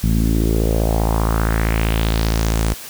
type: tone with low-pass filter sweep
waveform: sawtooth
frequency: 55.2 Hz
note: A1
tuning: 6 cents sharp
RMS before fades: -17 dBFS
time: 0.03-2.74 s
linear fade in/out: 10 ms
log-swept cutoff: 190 to 10000 Hz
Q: 2.7
effects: white hiss -34 dBFS RMS until 2.89 s